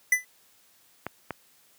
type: tone with exponential decay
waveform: square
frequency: 2000 Hz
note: B6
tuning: 21 cents sharp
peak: -16 dBFS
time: 0.12-0.25 s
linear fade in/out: 5 ms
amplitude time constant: 27 ms
type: clicks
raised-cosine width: 0.5 ms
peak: -16 dBFS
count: 2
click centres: 1.066 / 1.307 s
effects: white hiss -61 dBFS RMS until 1.78 s + high-pass 80 Hz 12 dB/octave